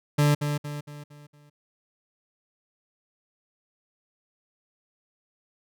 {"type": "tone with echo", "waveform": "40% pulse", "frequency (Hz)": 146.83, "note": "D3", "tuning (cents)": 0, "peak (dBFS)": -17, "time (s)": [0.18, 0.35], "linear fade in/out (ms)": 10, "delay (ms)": 230, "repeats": 5, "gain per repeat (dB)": -7, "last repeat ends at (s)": 1.5, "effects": []}